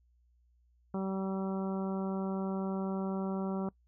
harmonic tone, 192 Hz, G3, 36 cents flat, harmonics 1 / 2 / 3 / 4 / 5 / 6 / 7, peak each -33 / -39 / -43 / -45 / -47 / -49 / -50 dBFS, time 0.94-3.69 s, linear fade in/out 2 ms, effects noise-tail reverb RT60 0.1 s tail -23 dB re dry + added 60 Hz sine -65 dBFS peak until 3.87 s

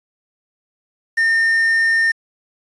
triangle tone with quantisation, 1818 Hz, A#6, 44 cents flat, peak -11 dBFS, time 1.17-2.12 s, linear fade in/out 10 ms, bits 6, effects resampled to 22050 Hz

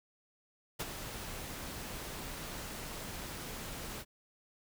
pink noise with ADSR envelope, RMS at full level -35 dBFS, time 0.79-4.05 s, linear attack 15 ms, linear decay 34 ms, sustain -8 dB, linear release 51 ms, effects none

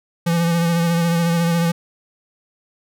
square tone with vibrato, 169.1 Hz, E3, 44 cents sharp, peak -16 dBFS, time 0.26-1.72 s, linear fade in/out 10 ms, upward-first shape sine, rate 14 Hz, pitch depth 28 cents each way, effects none

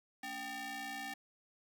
sawtooth ring-modulated tone, 504 Hz, B4, 35 cents sharp, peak -34 dBFS, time 0.23-1.14 s, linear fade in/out 5 ms, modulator 1290 Hz, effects none

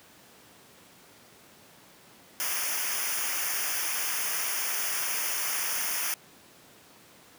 white noise with comb filter, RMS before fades -30 dBFS, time 2.4-6.14 s, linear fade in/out 0 ms, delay 0.25 ms, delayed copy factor -0.9, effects pink hiss -54 dBFS RMS until 7.38 s + high-pass 150 Hz 12 dB/octave

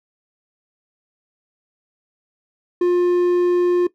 triangle tone, 354.3 Hz, F4, 25 cents sharp, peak -11 dBFS, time 2.81-3.87 s, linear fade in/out 5 ms, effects noise-tail reverb RT60 0.1 s tail -17 dB re dry

